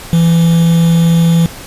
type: tone with quantisation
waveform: triangle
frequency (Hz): 167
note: E3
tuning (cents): +23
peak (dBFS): -4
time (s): 0.13-1.46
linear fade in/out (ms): 0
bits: 4
effects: pink hiss -30 dBFS RMS until 1.66 s + resampled to 32000 Hz